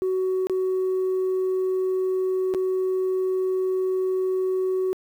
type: tone with dropouts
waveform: sine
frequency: 373.9 Hz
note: F#4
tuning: 18 cents sharp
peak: -19 dBFS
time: 0.02-4.93 s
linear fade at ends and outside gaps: 0 ms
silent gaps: 0.47-0.497 / 2.539-2.547 s
effects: tanh soft clip ceiling -19 dBFS + 9-bit